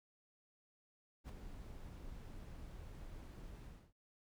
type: noise with ADSR envelope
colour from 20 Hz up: brown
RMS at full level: -44 dBFS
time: 1.24-3.93 s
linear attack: 51 ms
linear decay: 11 ms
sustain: -7 dB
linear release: 280 ms
effects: none